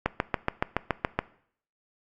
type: click train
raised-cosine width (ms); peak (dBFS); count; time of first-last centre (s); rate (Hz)
0.5; -8; 9; 0.06-1.19; 7.08
effects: noise-tail reverb RT60 0.6 s tail -19 dB re dry + Opus 48 kbps

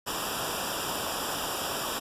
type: noise with comb filter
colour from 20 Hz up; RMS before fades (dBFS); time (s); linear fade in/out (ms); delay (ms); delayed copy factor
pink; -32; 0.06-2; 20; 0.47; -0.9
effects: resampled to 32000 Hz

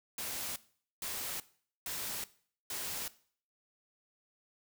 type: noise bursts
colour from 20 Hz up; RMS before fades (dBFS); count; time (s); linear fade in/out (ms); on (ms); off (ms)
white; -39; 4; 0.18-3.08; 2; 380; 460
effects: noise-tail reverb RT60 0.5 s tail -18 dB re dry

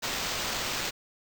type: noise with sample-and-hold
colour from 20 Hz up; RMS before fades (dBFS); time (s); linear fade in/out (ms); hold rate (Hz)
blue; -32; 0.02-0.91; 20; 11025
effects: none

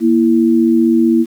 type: tone pair together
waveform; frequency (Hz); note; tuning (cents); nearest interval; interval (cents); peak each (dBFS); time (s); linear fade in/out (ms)
sine; 235.4 / 330.9; A#3 / E4; +17 / +7; tritone; 590; -11; 0-1.26; 50
effects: 7-bit

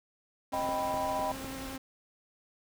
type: tone with vibrato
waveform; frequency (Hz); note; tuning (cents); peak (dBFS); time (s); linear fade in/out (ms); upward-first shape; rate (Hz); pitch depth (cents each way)
sawtooth; 266.5; C4; +32; -36; 0.52-1.78; 5; triangle; 11; 19
type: chord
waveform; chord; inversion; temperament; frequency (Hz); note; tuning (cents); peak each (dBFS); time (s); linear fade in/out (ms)
sine; Eb augmented; none; equal; 622.3 / 784 / 987.8; Eb5 / G5 / B5; 0 / 0 / 0; -34; 0.53-1.32; 5
type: noise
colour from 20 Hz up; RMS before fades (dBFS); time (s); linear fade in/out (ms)
pink; -44; 0.53-1.77; 10
type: click train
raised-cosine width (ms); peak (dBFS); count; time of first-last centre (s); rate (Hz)
2; -27; 4; 0.69-1.446; 3.97
effects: none

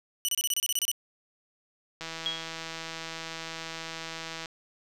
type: tone bursts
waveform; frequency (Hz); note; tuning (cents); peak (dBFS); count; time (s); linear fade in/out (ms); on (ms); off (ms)
15% pulse; 2960; F#7; 0; -18; 11; 0.25-0.915; 0; 35; 28
type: click train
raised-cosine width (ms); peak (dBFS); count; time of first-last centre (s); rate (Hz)
0.2; -20; 400; 2.01-4.458; 163
type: tone with exponential decay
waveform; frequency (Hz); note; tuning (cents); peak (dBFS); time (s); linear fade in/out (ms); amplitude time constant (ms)
sine; 3296; G#7; -14; -25; 2.26-2.58; 0; 68
effects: none

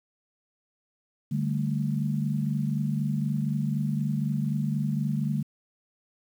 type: chord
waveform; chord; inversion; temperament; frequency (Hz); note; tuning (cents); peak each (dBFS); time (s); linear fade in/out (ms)
sine; D suspended fourth; none; equal; 146.83 / 196 / 220; D3 / G3 / A3; 0 / 0 / 0; -27 / -31 / -30; 1.31-5.43; 10
effects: 9-bit

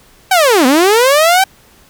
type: linear two-way sweep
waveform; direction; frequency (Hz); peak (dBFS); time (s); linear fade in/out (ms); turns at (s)
sawtooth; down then up; 784 to 242.7 to 784; -3; 0.31-1.44; 5; 0.66
effects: pink hiss -46 dBFS RMS until 1.89 s

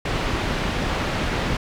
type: low-pass noise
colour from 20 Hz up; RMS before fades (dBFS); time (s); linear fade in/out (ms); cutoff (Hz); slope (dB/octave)
pink; -24; 0.05-1.57; 5; 3400; 12
effects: none

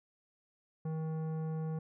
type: tone with tanh clipping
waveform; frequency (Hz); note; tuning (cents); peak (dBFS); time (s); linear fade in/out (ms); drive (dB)
sine; 158.7; D#3; +35; -36; 0.85-1.79; 5; 13
effects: none

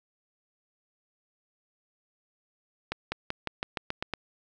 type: accelerating click train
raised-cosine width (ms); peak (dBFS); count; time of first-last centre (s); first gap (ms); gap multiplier
0.3; -14; 9; 2.92-4.137; 200; 0.92
effects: none

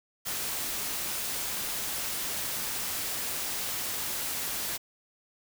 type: noise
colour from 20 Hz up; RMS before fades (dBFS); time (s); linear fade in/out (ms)
white; -33; 0.25-4.78; 20
effects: none

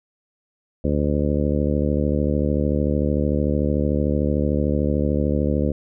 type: harmonic tone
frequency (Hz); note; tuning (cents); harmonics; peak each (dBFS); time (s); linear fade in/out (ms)
73.4; D2; 0; 1 / 2 / 3 / 4 / 5 / 6 / 7 / 8; -23 / -25 / -24 / -26 / -30 / -30 / -27 / -33; 0.84-5.72; 5
effects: none

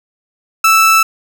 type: tone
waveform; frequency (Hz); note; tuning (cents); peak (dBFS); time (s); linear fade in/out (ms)
30% pulse; 1318.5; E6; 0; -4; 0.64-1.03; 5
effects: none

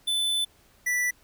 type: tone pair in turn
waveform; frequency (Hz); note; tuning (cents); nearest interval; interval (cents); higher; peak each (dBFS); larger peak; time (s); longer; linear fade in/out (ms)
square; 3510 / 1969.9; A7 / B6; -5 / -5; minor seventh; 1000; first; -24; neither; 0.07-0.45 / 0.86-1.11; first; 10
effects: pink hiss -60 dBFS RMS until 1.23 s

